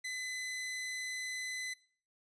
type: tone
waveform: sawtooth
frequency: 2017 Hz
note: B6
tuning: 36 cents sharp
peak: -34 dBFS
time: 0.04-1.74 s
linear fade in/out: 10 ms
effects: noise-tail reverb RT60 0.5 s tail -23 dB re dry + resampled to 22050 Hz